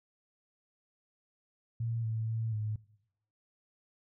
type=tone with pitch steps; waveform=sine; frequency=115.3 / 111.3 / 112.7 / 107.4 Hz; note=A#2 / A2 / A2 / A2; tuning=-19 / +20 / +42 / -41 cents; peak=-31 dBFS; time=1.8-2.76 s; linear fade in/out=5 ms; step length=240 ms; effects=noise-tail reverb RT60 0.8 s tail -21 dB re dry